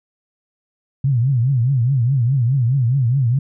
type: tone with vibrato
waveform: sine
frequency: 127.1 Hz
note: C3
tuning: 50 cents flat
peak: -13 dBFS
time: 1.04-3.39 s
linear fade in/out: 5 ms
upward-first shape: triangle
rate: 4.8 Hz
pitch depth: 220 cents each way
effects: none